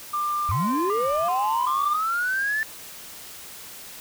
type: tone with vibrato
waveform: sine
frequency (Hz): 1112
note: C#6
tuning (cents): +5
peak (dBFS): -22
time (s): 0.13-1.96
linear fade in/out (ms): 10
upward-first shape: square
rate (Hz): 1.3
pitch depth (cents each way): 120
type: linear sweep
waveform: sine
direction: up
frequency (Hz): 75.1 to 1775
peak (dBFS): -21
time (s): 0.49-2.63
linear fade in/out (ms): 0
effects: tanh soft clip ceiling -17 dBFS + white hiss -41 dBFS RMS until 4 s